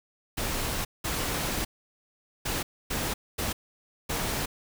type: noise bursts at uneven times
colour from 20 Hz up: pink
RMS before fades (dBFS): -30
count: 6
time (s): 0.37-0.85 / 1.04-1.65 / 2.45-2.63 / 2.9-3.14 / 3.38-3.53 / 4.09-4.46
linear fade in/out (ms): 10
effects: none